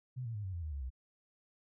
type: tone with pitch steps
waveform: sine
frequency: 126.6 / 114.76 / 104.03 / 94.3 / 85.48 / 77.48 / 70.24 / 63.67 Hz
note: B2 / A#2 / G#2 / F#2 / F2 / D#2 / C#2 / C2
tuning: +43 / -27 / +3 / +33 / -37 / -7 / +23 / -47 cents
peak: -37 dBFS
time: 0.16-0.904 s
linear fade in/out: 20 ms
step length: 93 ms
effects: none